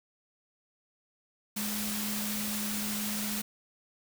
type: tone in noise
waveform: sine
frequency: 210 Hz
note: G#3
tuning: 19 cents sharp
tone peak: -35 dBFS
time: 1.56-3.42 s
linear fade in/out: 10 ms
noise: white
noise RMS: -35 dBFS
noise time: 1.56-3.42 s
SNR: -3 dB
effects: none